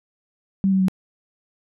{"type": "tone with pitch steps", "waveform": "sine", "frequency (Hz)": [193.7, 190.59, 187.53], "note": ["G3", "G3", "F#3"], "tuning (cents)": [-20, -48, 24], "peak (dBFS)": -15, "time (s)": [0.64, 0.883], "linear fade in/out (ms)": 0, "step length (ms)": 81, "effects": []}